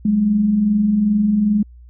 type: tone pair together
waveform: sine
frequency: 187.51 / 210 Hz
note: F#3 / G#3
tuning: +23 / +19 cents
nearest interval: major second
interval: 196 cents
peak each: -24 / -13 dBFS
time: 0.05-1.63 s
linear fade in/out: 5 ms
effects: added 60 Hz sine -39 dBFS peak until 1.89 s